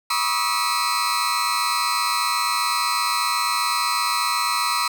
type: tone cluster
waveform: 35% pulse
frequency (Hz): 971 / 1106 / 1214 / 1294 / 4103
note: B5 / C#6 / D#6 / E6 / C8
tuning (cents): -30 / -4 / -43 / -32 / -35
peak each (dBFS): -25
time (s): 0.1-4.88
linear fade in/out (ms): 5
effects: none